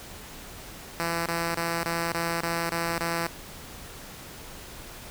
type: tone bursts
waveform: 5% pulse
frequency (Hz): 168.1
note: E3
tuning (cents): +34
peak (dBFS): -15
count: 8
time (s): 1-3.269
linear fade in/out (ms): 0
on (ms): 260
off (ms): 27
effects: pink hiss -43 dBFS RMS until 5.1 s